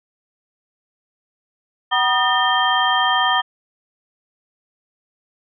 sine tone cluster, 756 / 965 / 1231 / 1810 / 3169 Hz, F#5 / B5 / D#6 / A6 / G7, +37 / -40 / -19 / +48 / +18 cents, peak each -21 dBFS, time 1.91-3.42 s, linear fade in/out 20 ms, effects none

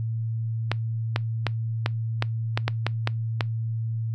clicks, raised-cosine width 0.3 ms, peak -7 dBFS, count 10, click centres 0.716 / 1.161 / 1.467 / 1.861 / 2.224 / 2.575 / 2.68 / 2.866 / 3.074 / 3.408 s, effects noise-tail reverb RT60 0.2 s tail -24 dB re dry + added 113 Hz sine -25 dBFS peak until 4.14 s

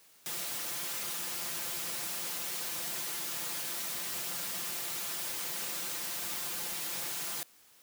white noise with comb filter, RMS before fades -37 dBFS, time 0.26-7.43 s, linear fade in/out 0 ms, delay 5.8 ms, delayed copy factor +0.7, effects white hiss -61 dBFS RMS until 7.82 s + high-pass 100 Hz 12 dB/octave

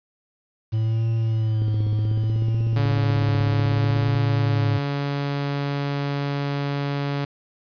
triangle tone with vibrato, 109.9 Hz, A2, 2 cents flat, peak -17 dBFS, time 0.72-4.79 s, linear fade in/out 20 ms, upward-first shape triangle, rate 0.65 Hz, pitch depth 60 cents each way
click train, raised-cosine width 3 ms, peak -20 dBFS, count 42, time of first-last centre 1.62-4.151 s, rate 16.2 Hz
sawtooth tone, 141.8 Hz, C#3, 40 cents sharp, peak -19 dBFS, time 2.76-7.25 s, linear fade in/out 5 ms
effects resampled to 11025 Hz + 8-bit

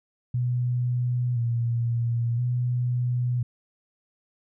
sine tone with vibrato, 120.4 Hz, B2, 44 cents flat, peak -22 dBFS, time 0.34-3.43 s, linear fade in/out 5 ms, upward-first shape square, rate 0.49 Hz, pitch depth 40 cents each way, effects none

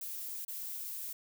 violet noise with dropouts, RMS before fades -41 dBFS, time 0.01-1.13 s, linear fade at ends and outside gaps 5 ms, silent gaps 0.45-0.48 s, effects none

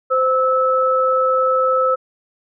sine tone pair together, 518 / 1305.3 Hz, C5 / E6, -17 / -17 cents, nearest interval octave + major third, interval 1600 cents, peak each -16 dBFS, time 0.1-1.96 s, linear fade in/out 20 ms, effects none

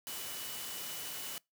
sine tone in noise, 2960 Hz, F#7, in tune, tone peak -49 dBFS, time 0.07-1.38 s, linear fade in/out 0 ms, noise white, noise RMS -42 dBFS, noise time 0.07-1.38 s, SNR -10 dB, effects noise-tail reverb RT60 0.2 s tail -25 dB re dry + high-pass 100 Hz 12 dB/octave

